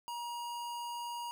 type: tone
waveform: square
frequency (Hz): 951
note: A#5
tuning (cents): +34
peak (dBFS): -39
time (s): 0.08-1.31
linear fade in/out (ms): 0
effects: none

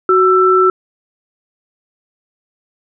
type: tone pair together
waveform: sine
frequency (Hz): 372 / 1331.8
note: F#4 / E6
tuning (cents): +9 / +17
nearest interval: octave + minor seventh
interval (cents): 2208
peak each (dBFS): -10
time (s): 0.09-0.7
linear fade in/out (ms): 2
effects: none

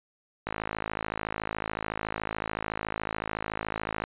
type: click train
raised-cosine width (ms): 0.5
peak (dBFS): -15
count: 193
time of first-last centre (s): 0.47-4.039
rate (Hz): 53.8
effects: resampled to 8000 Hz

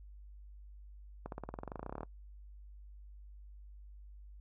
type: accelerating click train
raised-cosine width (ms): 1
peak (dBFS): -27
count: 20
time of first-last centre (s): 1.26-2.032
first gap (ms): 62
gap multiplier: 0.95
effects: noise-tail reverb RT60 0.1 s tail -22 dB re dry + added 50 Hz sine -50 dBFS peak until 4.4 s

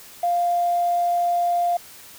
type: tone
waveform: triangle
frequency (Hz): 698.5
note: F5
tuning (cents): 0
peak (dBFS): -14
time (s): 0.23-1.77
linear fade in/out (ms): 5
effects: tanh soft clip ceiling -16 dBFS + white hiss -44 dBFS RMS until 2.18 s

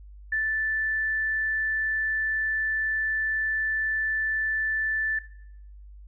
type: tone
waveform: sine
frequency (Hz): 1758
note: A6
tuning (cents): -2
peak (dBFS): -23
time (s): 0.32-5.19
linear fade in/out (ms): 5
effects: noise-tail reverb RT60 0.7 s tail -17 dB re dry + added 50 Hz sine -43 dBFS peak until 6.07 s

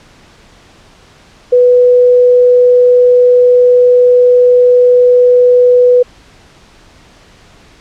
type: tone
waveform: sine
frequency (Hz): 493.9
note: B4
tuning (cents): 0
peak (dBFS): -3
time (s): 1.52-6.03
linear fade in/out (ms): 10
effects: pink hiss -42 dBFS RMS until 7.8 s + low-pass 6000 Hz 12 dB/octave

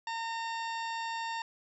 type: harmonic tone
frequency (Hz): 913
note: A#5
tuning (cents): -36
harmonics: 1 / 2 / 3 / 4 / 5 / 6 / 8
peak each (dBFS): -35 / -41 / -45 / -47 / -49 / -51 / -53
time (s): 0.07-1.42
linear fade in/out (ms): 2
effects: none

